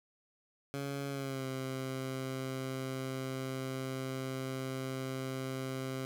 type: tone with pitch glide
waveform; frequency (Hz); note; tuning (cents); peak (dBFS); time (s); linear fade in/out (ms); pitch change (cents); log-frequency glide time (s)
15% pulse; 139.6 to 131.84; C#3 to C3; +13 to +14; -30; 0.74-6.05; 0; -99; 1.09-1.45
effects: none